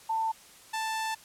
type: tone pair in turn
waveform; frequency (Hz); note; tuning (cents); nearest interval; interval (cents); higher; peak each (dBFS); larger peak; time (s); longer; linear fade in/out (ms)
sine / sawtooth; 892 / 883.3; A5 / A5; +23 / +6; unison; 17; first; -26; neither; 0.09-0.32 / 0.73-1.15; second; 10
effects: white hiss -53 dBFS RMS until 1.24 s + low-pass 11000 Hz 12 dB/octave